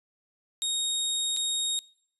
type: tone with dropouts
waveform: 25% pulse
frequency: 3736 Hz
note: A#7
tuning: 3 cents sharp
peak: -23 dBFS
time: 0.62-1.79 s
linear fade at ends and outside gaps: 0 ms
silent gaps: 1.365-1.371 s
effects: noise-tail reverb RT60 0.6 s tail -23 dB re dry + resampled to 32000 Hz